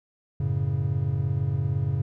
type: chord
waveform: triangle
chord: F# minor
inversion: none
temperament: equal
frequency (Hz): 92.5 / 110 / 138.59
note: F#2 / A2 / C#3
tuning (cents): 0 / 0 / 0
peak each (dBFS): -27 / -26 / -24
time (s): 0.4-2.02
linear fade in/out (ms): 5
effects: none